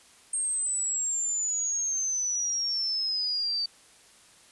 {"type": "exponential sweep", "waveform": "sine", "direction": "down", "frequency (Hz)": [8600, 4589], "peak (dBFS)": -26, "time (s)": [0.33, 3.66], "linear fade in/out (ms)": 5, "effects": ["white hiss -56 dBFS RMS until 4.51 s", "resampled to 24000 Hz"]}